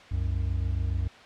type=tone pair together; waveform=triangle; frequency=65.41 / 92.5 Hz; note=C2 / F#2; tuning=0 / 0 cents; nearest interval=tritone; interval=600 cents; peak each=-26 / -26 dBFS; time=0.11-1.08 s; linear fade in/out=10 ms; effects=white hiss -49 dBFS RMS until 1.25 s + low-pass 3000 Hz 12 dB/octave